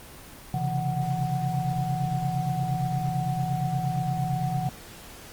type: tone cluster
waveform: sine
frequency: 130.7 / 139.4 / 167.3 / 742 Hz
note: C3 / C#3 / E3 / F#5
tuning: -1 / +10 / +26 / +5 cents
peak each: -30 dBFS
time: 0.54-4.69 s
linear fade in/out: 2 ms
effects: pink hiss -45 dBFS RMS until 5.32 s + Opus 24 kbps